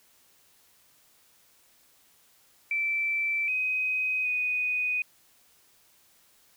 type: tone with pitch steps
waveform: sine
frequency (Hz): 2330 / 2516 / 2488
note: D7 / D#7 / D#7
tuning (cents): -14 / +19 / -1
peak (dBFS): -25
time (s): 2.71-5.02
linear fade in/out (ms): 2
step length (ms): 770
effects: white hiss -62 dBFS RMS until 6.56 s